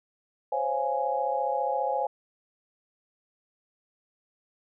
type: chord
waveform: sine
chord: Db major seventh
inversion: third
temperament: just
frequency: 519.7 / 554.4 / 693 / 831.5 Hz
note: C5 / Db5 / F5 / Ab5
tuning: -12 / 0 / -14 / +2 cents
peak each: -31 / -32 / -33 / -28 dBFS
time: 0.52-2.07 s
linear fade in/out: 5 ms
effects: none